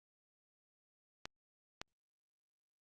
clicks, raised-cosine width 0.2 ms, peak -24 dBFS, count 2, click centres 1.255 / 1.815 s, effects Opus 48 kbps

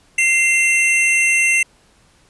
square tone pair together, 2093 / 2712 Hz, C7 / E7, 0 / +49 cents, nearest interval major third, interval 449 cents, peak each -16 / -16 dBFS, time 0.18-1.63 s, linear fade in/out 5 ms, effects pink hiss -54 dBFS RMS until 2.29 s + resampled to 24000 Hz

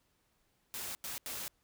white noise bursts at uneven times, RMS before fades -41 dBFS, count 3, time 0.74-0.95 / 1.04-1.18 / 1.26-1.48 s, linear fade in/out 0 ms, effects pink hiss -75 dBFS RMS until 1.63 s

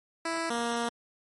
10% pulse tone pair in turn, 330 / 235.1 Hz, E4 / A#3, +2 / +15 cents, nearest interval tritone, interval 587 cents, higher first, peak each -21 / -20 dBFS, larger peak second, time 0.25-0.5 / 0.5-0.89 s, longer second, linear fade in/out 5 ms, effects MP3 48 kbps

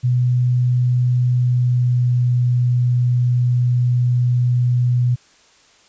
sine tone with pitch glide, 124.1 to 123.1 Hz, B2 to B2, +9 to -5 cents, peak -13 dBFS, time 0.03-5.16 s, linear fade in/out 20 ms, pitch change -14 cents, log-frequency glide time 1.3-2.24 s, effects white hiss -52 dBFS RMS until 5.88 s + resampled to 16000 Hz

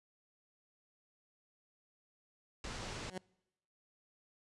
pink low-pass noise, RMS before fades -44 dBFS, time 2.64-3.1 s, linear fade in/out 2 ms, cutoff 7400 Hz, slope 24 dB/octave
15% pulse tone with exponential growth, 185 Hz, F#3, in tune, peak -31 dBFS, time 3.04-3.18 s, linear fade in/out 5 ms, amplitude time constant 29 ms
effects noise-tail reverb RT60 0.9 s tail -26 dB re dry + resampled to 24000 Hz

